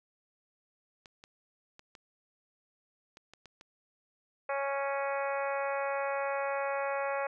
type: clicks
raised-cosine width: 0.2 ms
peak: -33 dBFS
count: 8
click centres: 1.058 / 1.239 / 1.794 / 1.952 / 3.171 / 3.336 / 3.457 / 3.611 s
type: harmonic tone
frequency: 277.2 Hz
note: C#4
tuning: in tune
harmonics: 2 / 3 / 4 / 5 / 6 / 7 / 8 / 9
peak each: -33 / -37 / -39 / -41 / -43 / -44 / -45 / -46 dBFS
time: 4.49-7.27 s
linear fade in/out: 5 ms
effects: none